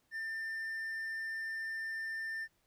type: tone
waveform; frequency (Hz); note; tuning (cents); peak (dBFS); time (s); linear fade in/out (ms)
triangle; 1793; A6; +32; -35; 0.11-2.48; 50
effects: pink hiss -75 dBFS RMS until 2.66 s